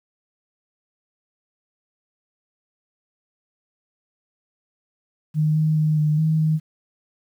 sine tone with pitch steps, 153.8 / 155.8 / 154.4 / 151.9 / 157.8 / 156.4 Hz, D#3 / D#3 / D#3 / D#3 / D#3 / D#3, -20 / +3 / -13 / -41 / +25 / +9 cents, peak -16 dBFS, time 5.34-6.6 s, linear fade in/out 50 ms, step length 210 ms, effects 9-bit

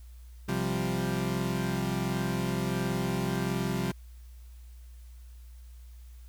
30% pulse chord, C suspended fourth, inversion none, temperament equal, 130.81 / 174.61 / 196 Hz, C3 / F3 / G3, 0 / 0 / 0 cents, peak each -30 dBFS, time 0.48-3.92 s, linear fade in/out 10 ms, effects added 60 Hz sine -45 dBFS peak until 6.28 s + white hiss -64 dBFS RMS until 6.28 s

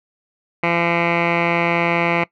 10% pulse tone with low-pass filter, 170.3 Hz, F3, 43 cents flat, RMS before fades -18 dBFS, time 0.63-2.24 s, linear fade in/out 5 ms, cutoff 2100 Hz, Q 5.6, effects noise-tail reverb RT60 0.1 s tail -21 dB re dry

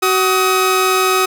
sawtooth tone pair together, 375.5 / 1263 Hz, F#4 / D#6, +26 / +26 cents, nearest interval octave + major sixth, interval 2100 cents, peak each -11 dBFS, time 0.02-1.26 s, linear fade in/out 10 ms, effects none

